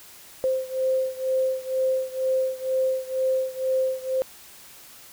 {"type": "beating tone pair", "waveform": "sine", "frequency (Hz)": [521, 523.1], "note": ["C5", "C5"], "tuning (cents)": [-7, -1], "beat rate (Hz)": 2.1, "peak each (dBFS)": [-24, -26], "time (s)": [0.44, 4.22], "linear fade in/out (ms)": 0, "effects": ["white hiss -47 dBFS RMS until 5.12 s"]}